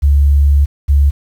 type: tone pair in turn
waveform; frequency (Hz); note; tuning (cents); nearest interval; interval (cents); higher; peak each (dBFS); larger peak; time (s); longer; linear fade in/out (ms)
sine; 71.1 / 70.81; C#2 / C#2; +45 / +37; unison; 8; first; -6; neither; 0.02-0.66 / 0.88-1.11; first; 20
effects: 7-bit